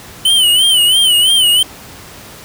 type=tone with vibrato; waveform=square; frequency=3026 Hz; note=F#7; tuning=38 cents sharp; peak=-8 dBFS; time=0.25-1.63 s; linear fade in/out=5 ms; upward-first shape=sine; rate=3 Hz; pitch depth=100 cents each way; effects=pink hiss -34 dBFS RMS until 2.44 s + high-pass 60 Hz 12 dB/octave